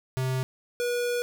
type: tone pair in turn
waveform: square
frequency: 130 / 484.2 Hz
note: C3 / B4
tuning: -11 / -34 cents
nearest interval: octave + major seventh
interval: 2277 cents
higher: second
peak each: -26 dBFS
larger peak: neither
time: 0.17-0.43 / 0.8-1.22 s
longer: second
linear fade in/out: 0 ms
effects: none